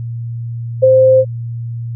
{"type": "tone with ADSR envelope", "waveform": "sine", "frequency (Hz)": 522, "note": "C5", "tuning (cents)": -4, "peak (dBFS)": -3, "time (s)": [0.82, 1.25], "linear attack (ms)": 18, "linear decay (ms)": 17, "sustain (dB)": -2, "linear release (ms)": 53, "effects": ["added 117 Hz sine -20 dBFS peak until 1.95 s"]}